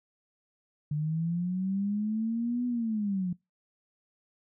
sine linear two-way sweep, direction up then down, 146.83 to 247.5 to 175 Hz, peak -27 dBFS, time 0.91-3.33 s, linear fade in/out 5 ms, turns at 2.66 s, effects noise-tail reverb RT60 0.2 s tail -23 dB re dry

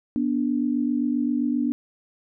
sine tone pair together, 243.7 / 291.3 Hz, B3 / D4, -23 / -14 cents, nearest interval minor third, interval 309 cents, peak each -23 / -24 dBFS, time 0.16-1.72 s, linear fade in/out 0 ms, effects none

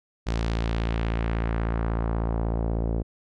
sawtooth tone with low-pass filter sweep, 56.4 Hz, A1, 44 cents sharp, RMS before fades -26 dBFS, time 0.26-3.03 s, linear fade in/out 20 ms, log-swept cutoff 5700 to 500 Hz, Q 1.2, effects none

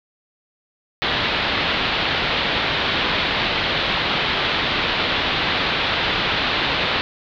white low-pass noise, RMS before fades -21 dBFS, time 1.02-7.01 s, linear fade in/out 0 ms, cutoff 4000 Hz, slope 48 dB/octave, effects none

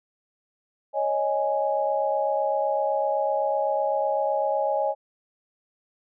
sine chord, C# suspended second, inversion none, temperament equal, 554.4 / 622.3 / 830.6 Hz, C#5 / D#5 / G#5, 0 / 0 / 0 cents, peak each -26 dBFS, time 0.93-4.95 s, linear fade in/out 50 ms, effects none

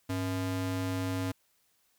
square ring-modulated tone, 187.3 Hz, F#3, 21 cents sharp, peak -28 dBFS, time 0.09-1.32 s, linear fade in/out 10 ms, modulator 85.4 Hz, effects white hiss -71 dBFS RMS until 1.98 s

